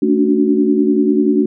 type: chord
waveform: sine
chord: D major seventh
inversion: second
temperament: equal with one note detuned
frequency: 220 / 283.5 / 293.7 / 370 Hz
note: A3 / C#4 / D4 / F#4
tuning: 0 / +39 / 0 / 0 cents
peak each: -16 dBFS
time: 0.02-1.46 s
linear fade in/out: 5 ms
effects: none